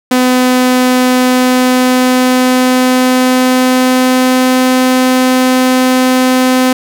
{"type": "tone with pitch glide", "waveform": "sawtooth", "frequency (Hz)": [252.8, 256], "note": ["B3", "C4"], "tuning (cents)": [41, -38], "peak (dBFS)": -3, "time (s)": [0.11, 6.73], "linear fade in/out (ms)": 5, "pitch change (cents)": 21, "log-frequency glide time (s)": [1.14, 4.62], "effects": []}